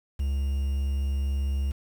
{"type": "tone with quantisation", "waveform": "triangle", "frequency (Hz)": 68.9, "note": "C#2", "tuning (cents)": -10, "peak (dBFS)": -22, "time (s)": [0.19, 1.72], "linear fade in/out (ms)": 10, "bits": 8, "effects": []}